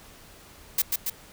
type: noise with echo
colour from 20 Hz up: blue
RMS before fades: -22 dBFS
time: 0.78-0.82 s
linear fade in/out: 5 ms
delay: 140 ms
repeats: 2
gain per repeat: -3 dB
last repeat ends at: 1.1 s
effects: pink hiss -50 dBFS RMS until 1.32 s

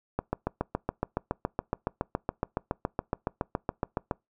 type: click train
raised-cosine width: 1 ms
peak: -13 dBFS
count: 29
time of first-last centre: 0.19-4.112 s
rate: 7.14 Hz
effects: noise-tail reverb RT60 0.2 s tail -25 dB re dry

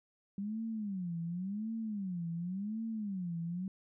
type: tone with vibrato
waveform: sine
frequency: 194.1 Hz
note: G3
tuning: 17 cents flat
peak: -35 dBFS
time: 0.38-3.68 s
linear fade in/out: 2 ms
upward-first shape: sine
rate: 0.91 Hz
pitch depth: 260 cents each way
effects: none

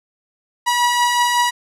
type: beating tone pair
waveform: sawtooth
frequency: 963 / 968.4 Hz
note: B5 / B5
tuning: -44 / -34 cents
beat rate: 5.4 Hz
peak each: -20 / -11 dBFS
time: 0.66-1.51 s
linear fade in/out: 20 ms
effects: low-pass 11000 Hz 12 dB/octave

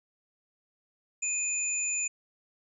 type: tone pair together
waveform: sine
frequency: 2489 / 7040 Hz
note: D#7 / A8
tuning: 0 / 0 cents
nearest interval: octave + tritone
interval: 1800 cents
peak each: -33 / -29 dBFS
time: 1.22-2.08 s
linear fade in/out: 10 ms
effects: none

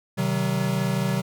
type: chord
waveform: square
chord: C diminished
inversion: none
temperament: equal with one note detuned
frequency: 130.81 / 155.56 / 189.43 Hz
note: C3 / Eb3 / Gb3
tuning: 0 / 0 / +41 cents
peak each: -27 / -29 / -26 dBFS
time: 0.17-1.22 s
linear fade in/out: 20 ms
effects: none

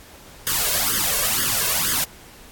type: noise with flanger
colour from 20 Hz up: white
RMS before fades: -21 dBFS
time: 0.47-2.04 s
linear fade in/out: 0 ms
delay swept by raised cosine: 0.6 to 1.9 ms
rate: 2.1 Hz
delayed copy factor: +0.95
effects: pink hiss -45 dBFS RMS until 2.51 s + AAC 64 kbps

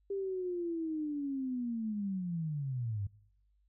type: linear sweep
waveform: sine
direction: down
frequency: 398.9 to 95.3 Hz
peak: -33 dBFS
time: 0.1-3.07 s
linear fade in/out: 5 ms
effects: noise-tail reverb RT60 0.7 s tail -22 dB re dry + added 50 Hz sine -68 dBFS peak until 3.68 s

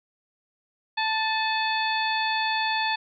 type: harmonic tone with a mistuned harmonic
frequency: 880 Hz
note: A5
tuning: in tune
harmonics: 1 / 2 / 3 / 4 / 5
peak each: -26 / -29 / -31 / -32 / -33 dBFS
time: 0.97-2.96 s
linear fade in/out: 10 ms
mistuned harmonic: 3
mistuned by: -48 cents
effects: none

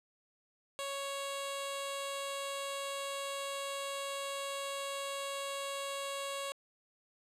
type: tone with notch filter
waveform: 10% pulse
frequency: 554.4 Hz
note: C#5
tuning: in tune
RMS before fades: -39 dBFS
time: 0.79-6.52 s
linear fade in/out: 0 ms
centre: 1900 Hz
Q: 1.3
effects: low-pass 11000 Hz 12 dB/octave

